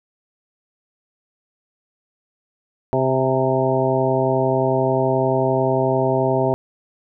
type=harmonic tone with a mistuned harmonic; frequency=131.3 Hz; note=C3; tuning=6 cents sharp; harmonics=1 / 2 / 3 / 4 / 5 / 6 / 7; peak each=-23 / -25 / -21 / -25 / -21 / -28 / -26 dBFS; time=2.93-6.54 s; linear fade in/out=0 ms; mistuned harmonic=6; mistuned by=+61 cents; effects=none